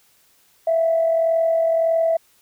sine tone pair together, 656.8 / 698.5 Hz, E5 / F5, -6 / 0 cents, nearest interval minor second, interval 106 cents, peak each -15 / -27 dBFS, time 0.67-2.17 s, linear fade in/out 5 ms, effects tanh soft clip ceiling -9 dBFS + white hiss -58 dBFS RMS until 2.41 s

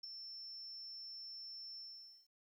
sine tone with ADSR envelope, 5370 Hz, E8, 31 cents sharp, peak -40 dBFS, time 0.03-2.28 s, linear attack 12 ms, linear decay 4 ms, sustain -7 dB, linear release 500 ms, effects tanh soft clip ceiling -36 dBFS + 13-bit

